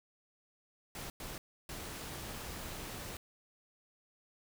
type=noise bursts at uneven times; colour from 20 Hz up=pink; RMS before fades=-44 dBFS; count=3; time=0.95-1.1 / 1.2-1.38 / 1.69-3.17 s; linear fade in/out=2 ms; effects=none